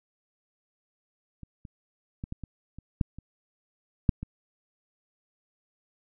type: clicks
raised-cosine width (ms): 5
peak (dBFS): -30 / -30 / -22 / -22 / -25 / -30 / -11 / -29 / -7 / -22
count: 10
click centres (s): 1.433 / 1.652 / 2.239 / 2.324 / 2.437 / 2.786 / 3.012 / 3.186 / 4.092 / 4.23
effects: none